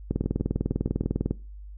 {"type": "two click trains", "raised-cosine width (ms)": 3, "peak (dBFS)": [-12, -24], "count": [25, 6], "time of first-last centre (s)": [[0.11, 1.31], [0.24, 1.036]], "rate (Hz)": [20, 6.28], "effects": ["noise-tail reverb RT60 0.3 s tail -20 dB re dry", "added 50 Hz sine -39 dBFS peak until 1.77 s"]}